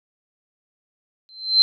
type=tone with exponential growth; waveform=sine; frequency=4103 Hz; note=C8; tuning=35 cents flat; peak=-7 dBFS; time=1.29-1.62 s; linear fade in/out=0 ms; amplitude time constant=70 ms; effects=none